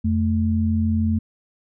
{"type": "tone pair together", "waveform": "sine", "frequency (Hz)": [87.31, 220], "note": ["F2", "A3"], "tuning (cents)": [0, 0], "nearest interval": "octave + major third", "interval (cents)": 1600, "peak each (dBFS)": -20, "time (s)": [0.04, 1.19], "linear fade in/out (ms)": 10, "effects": []}